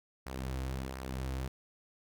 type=tone with flanger; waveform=sawtooth; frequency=65.4 Hz; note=C2; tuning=in tune; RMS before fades=-38 dBFS; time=0.26-1.48 s; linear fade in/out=5 ms; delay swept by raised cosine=0.27 to 5.17 ms; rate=1.4 Hz; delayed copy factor=-0.5; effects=none